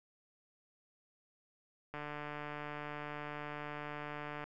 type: click train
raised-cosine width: 0.5 ms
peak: -28 dBFS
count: 371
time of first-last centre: 1.94-4.44 s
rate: 148 Hz
effects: none

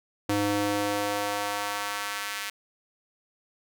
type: tone with high-pass filter sweep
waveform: square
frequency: 102.4 Hz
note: G#2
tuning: 24 cents flat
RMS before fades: -29 dBFS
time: 0.29-2.5 s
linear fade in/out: 5 ms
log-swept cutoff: 230 to 1900 Hz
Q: 1.1
effects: none

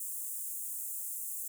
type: high-pass noise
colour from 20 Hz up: pink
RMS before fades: -39 dBFS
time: 0-1.48 s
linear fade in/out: 5 ms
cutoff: 7600 Hz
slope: 48 dB/octave
effects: none

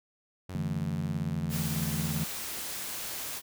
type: tone with pitch glide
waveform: sawtooth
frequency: 92.5 to 84.82 Hz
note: F#2 to E2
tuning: 0 to +50 cents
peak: -34 dBFS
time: 0.49-2.24 s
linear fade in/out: 5 ms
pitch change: -150 cents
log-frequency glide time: 1.13-1.58 s
type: chord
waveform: sine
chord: D suspended second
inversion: none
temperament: equal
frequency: 146.83 / 164.81 / 220 Hz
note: D3 / E3 / A3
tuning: 0 / 0 / 0 cents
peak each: -34 / -33 / -36 dBFS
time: 0.55-2.24 s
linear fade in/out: 0 ms
type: noise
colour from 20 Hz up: white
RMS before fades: -37 dBFS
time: 1.49-3.42 s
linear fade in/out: 50 ms
effects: none

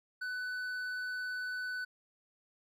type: tone with hard clipping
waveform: triangle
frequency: 1497 Hz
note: F#6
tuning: 20 cents sharp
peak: -37 dBFS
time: 0.21-1.85 s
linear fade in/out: 10 ms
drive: 9 dB
effects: none

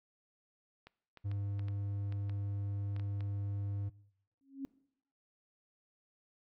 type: clicks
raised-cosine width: 0.3 ms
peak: -36 dBFS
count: 10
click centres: 0.87 / 1.173 / 1.315 / 1.594 / 1.684 / 2.124 / 2.296 / 2.964 / 2.997 / 3.207 s
type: tone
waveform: triangle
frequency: 100.5 Hz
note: G2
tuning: 44 cents sharp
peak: -32 dBFS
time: 1.24-3.9 s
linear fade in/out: 20 ms
type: tone with exponential growth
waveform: sine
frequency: 272.5 Hz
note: C#4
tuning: 29 cents flat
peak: -34 dBFS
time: 4.41-4.65 s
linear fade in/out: 0 ms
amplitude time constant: 51 ms
effects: noise-tail reverb RT60 0.7 s tail -21 dB re dry

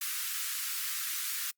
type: high-pass noise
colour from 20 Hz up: white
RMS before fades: -35 dBFS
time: 0.01-1.51 s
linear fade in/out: 5 ms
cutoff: 1200 Hz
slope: 48 dB/octave
effects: noise-tail reverb RT60 0.1 s tail -25 dB re dry + Opus 32 kbps

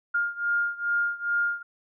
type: beating tone pair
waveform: sine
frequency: 1410 / 1412.4 Hz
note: F6 / F6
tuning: +16 / +19 cents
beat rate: 2.4 Hz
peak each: -26 / -28 dBFS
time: 0.14-1.63 s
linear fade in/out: 10 ms
effects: none

